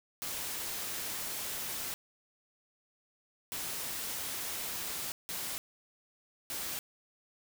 white noise bursts at uneven times, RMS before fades -38 dBFS, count 4, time 0.22-1.94 / 3.52-5.12 / 5.29-5.58 / 6.5-6.79 s, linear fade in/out 0 ms, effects none

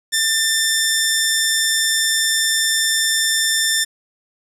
10% pulse tone, 1785 Hz, A6, 24 cents sharp, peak -6 dBFS, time 0.12-3.85 s, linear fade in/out 20 ms, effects low-pass 12000 Hz 12 dB/octave + 8-bit

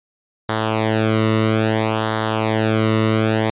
sawtooth tone with flanger, 110 Hz, A2, in tune, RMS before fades -18 dBFS, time 0.49-3.5 s, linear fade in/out 0 ms, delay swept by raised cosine 0.39 to 1.24 ms, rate 0.6 Hz, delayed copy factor -0.75, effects resampled to 8000 Hz

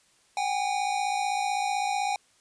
square tone pair together, 757.2 / 813 Hz, F#5 / G#5, +40 / -37 cents, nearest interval minor second, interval 123 cents, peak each -31 / -28 dBFS, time 0.37-2.16 s, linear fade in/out 2 ms, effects white hiss -63 dBFS RMS until 2.4 s + resampled to 22050 Hz

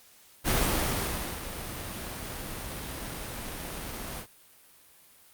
pink noise with ADSR envelope, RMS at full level -25 dBFS, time 0.44-4.27 s, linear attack 44 ms, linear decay 910 ms, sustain -12 dB, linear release 78 ms, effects white hiss -57 dBFS RMS until 5.33 s + Opus 48 kbps

